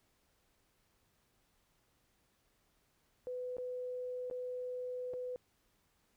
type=tone with dropouts; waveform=sine; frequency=500 Hz; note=B4; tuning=21 cents sharp; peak=-38 dBFS; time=3.27-5.36 s; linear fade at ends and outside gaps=0 ms; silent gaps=3.568-3.583 / 4.3-4.311 / 5.135-5.139 s; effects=pink hiss -75 dBFS RMS until 6.16 s